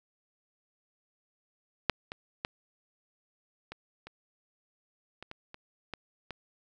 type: clicks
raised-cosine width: 0.3 ms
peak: -7 / -22 / -15 / -25 / -29 / -27 / -26 / -28 / -21 / -23 dBFS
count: 10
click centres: 1.897 / 2.119 / 2.449 / 3.72 / 4.07 / 5.226 / 5.314 / 5.544 / 5.937 / 6.307 s
effects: none

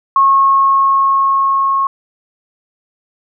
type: tone with level ramp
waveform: sine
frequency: 1090 Hz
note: C#6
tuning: 29 cents flat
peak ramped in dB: -6 to -11 dBFS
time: 0.16-1.87 s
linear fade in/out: 2 ms
effects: none

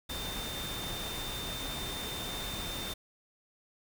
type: tone in noise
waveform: sine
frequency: 3607 Hz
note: A7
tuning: 42 cents sharp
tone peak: -40 dBFS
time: 0.09-2.94 s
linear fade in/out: 10 ms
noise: pink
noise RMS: -39 dBFS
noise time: 0.09-2.94 s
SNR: -4 dB
effects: none

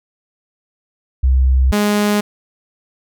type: tone pair in turn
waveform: sine / sawtooth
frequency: 65 / 207.4 Hz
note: C2 / G#3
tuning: -11 / -2 cents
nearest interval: octave + minor sixth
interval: 2009 cents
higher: second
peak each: -9 dBFS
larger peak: neither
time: 1.23-1.72 / 1.72-2.21 s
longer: neither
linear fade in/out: 10 ms
effects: none

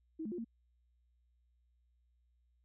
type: tone with pitch steps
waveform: sine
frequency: 319.8 / 215.2 / 352.1 / 229.6 Hz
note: D#4 / A3 / F4 / A#3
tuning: +48 / -38 / +14 / -26 cents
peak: -38 dBFS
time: 0.19-0.446 s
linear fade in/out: 10 ms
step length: 64 ms
effects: added 60 Hz sine -70 dBFS peak until 2.64 s

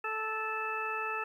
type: harmonic tone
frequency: 437.8 Hz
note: A4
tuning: 9 cents flat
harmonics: 1 / 2 / 3 / 4 / 6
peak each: -41 / -40 / -36 / -40 / -38 dBFS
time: 0.04-1.24 s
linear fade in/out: 5 ms
effects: 11-bit

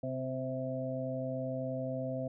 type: harmonic tone with a mistuned harmonic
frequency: 130.81 Hz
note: C3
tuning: in tune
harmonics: 1 / 2 / 4 / 5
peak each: -39 / -39 / -39 / -39 dBFS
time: 0.03-2.28 s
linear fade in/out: 5 ms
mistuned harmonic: 2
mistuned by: -21 cents
effects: none

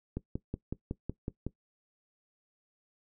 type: click train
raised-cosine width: 3 ms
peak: -21 dBFS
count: 8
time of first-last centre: 0.17-1.466 s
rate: 5.4 Hz
effects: noise-tail reverb RT60 0.1 s tail -18 dB re dry

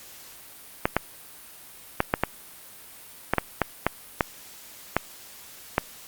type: clicks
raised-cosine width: 0.5 ms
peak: -4 dBFS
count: 12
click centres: 0.855 / 0.966 / 2.004 / 2.139 / 2.236 / 3.336 / 3.383 / 3.617 / 3.866 / 4.208 / 4.966 / 5.781 s
effects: white hiss -46 dBFS RMS until 6.07 s + Opus 48 kbps

